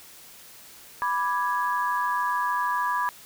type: chord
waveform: sine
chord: G# diminished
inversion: first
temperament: equal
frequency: 987.8 / 1174.7 / 1661.2 Hz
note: B5 / D6 / G#6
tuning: 0 / 0 / 0 cents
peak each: -25 / -29 / -30 dBFS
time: 1.02-3.09 s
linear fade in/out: 0 ms
effects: white hiss -48 dBFS RMS until 3.25 s